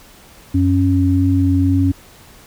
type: tone pair together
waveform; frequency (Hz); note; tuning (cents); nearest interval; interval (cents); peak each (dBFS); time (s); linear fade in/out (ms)
sine; 92.5 / 275.4; F#2 / C#4; 0 / -11; octave + perfect fifth; 1889; -14; 0.54-1.92; 10
effects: pink hiss -44 dBFS RMS until 2.46 s